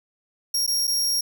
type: tone with dropouts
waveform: sawtooth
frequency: 5588 Hz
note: F8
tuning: in tune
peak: -18 dBFS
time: 0.54-1.21 s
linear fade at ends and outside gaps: 5 ms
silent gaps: 0.665-0.676 / 0.871-0.876 s
effects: none

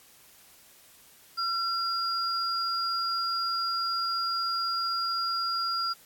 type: tone pair together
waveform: sine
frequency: 1358 / 4830 Hz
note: F6 / D8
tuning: -49 / +48 cents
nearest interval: octave + minor seventh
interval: 2197 cents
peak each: -29 / -30 dBFS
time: 1.37-5.94 s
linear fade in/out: 20 ms
effects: white hiss -56 dBFS RMS until 6.05 s + AAC 64 kbps

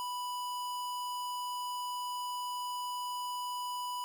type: tone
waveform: square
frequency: 987.8 Hz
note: B5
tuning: in tune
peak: -36 dBFS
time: 0-4.04 s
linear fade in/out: 0 ms
effects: 11-bit

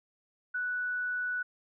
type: tone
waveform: sine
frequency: 1480 Hz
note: F#6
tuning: in tune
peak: -30 dBFS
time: 0.54-1.43 s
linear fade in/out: 10 ms
effects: none

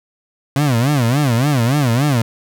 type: tone with vibrato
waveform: 30% pulse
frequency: 130.9 Hz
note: C3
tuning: 1 cent sharp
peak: -10 dBFS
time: 0.56-2.22 s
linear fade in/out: 2 ms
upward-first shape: sine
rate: 3.5 Hz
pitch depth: 240 cents each way
effects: none

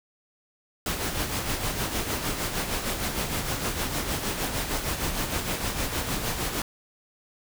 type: noise with tremolo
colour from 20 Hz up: pink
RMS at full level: -27 dBFS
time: 0.86-6.62 s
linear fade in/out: 2 ms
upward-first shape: sine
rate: 6.5 Hz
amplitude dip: 50%
effects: none

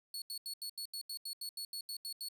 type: tone bursts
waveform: sawtooth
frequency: 4397 Hz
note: C#8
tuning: 15 cents flat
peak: -37 dBFS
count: 14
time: 0.14-2.286 s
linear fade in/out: 2 ms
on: 79 ms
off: 80 ms
effects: none

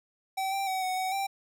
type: tone with pitch steps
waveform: square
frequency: 768 / 784 / 756 / 743 / 751 / 784 Hz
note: G5 / G5 / F#5 / F#5 / F#5 / G5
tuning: -36 / 0 / +37 / +7 / +26 / 0 cents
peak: -29 dBFS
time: 0.37-1.27 s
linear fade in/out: 10 ms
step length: 150 ms
effects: none

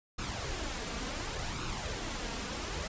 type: noise with flanger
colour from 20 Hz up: pink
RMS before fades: -37 dBFS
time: 0.18-2.88 s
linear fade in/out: 10 ms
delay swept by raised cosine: 0.75 to 4.35 ms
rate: 0.69 Hz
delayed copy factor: +0.5
effects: resampled to 16000 Hz

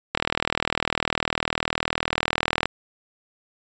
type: click train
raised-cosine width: 0.3 ms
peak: -4 dBFS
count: 101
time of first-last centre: 0.15-2.656 s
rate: 39.9 Hz
effects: resampled to 16000 Hz

